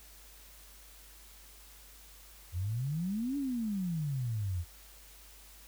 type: exponential two-way sweep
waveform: sine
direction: up then down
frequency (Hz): 82.41 to 289.3 to 82.41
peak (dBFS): -31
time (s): 2.52-4.65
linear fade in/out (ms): 50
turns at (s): 3.37
effects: added 50 Hz sine -56 dBFS peak until 5.67 s + white hiss -56 dBFS RMS until 5.67 s